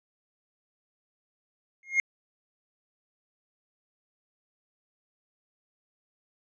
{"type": "tone with exponential growth", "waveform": "triangle", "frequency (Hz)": 2139, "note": "C7", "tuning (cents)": 38, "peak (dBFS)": -15, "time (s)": [1.83, 2], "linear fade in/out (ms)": 1, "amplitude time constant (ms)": 35, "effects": ["resampled to 16000 Hz"]}